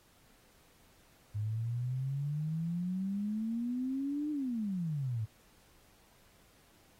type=exponential two-way sweep; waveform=sine; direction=up then down; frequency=103.1 to 304.7 to 104.7 Hz; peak=-32 dBFS; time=1.34-5.26 s; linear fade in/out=20 ms; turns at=4.31 s; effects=pink hiss -65 dBFS RMS until 6.99 s + AAC 48 kbps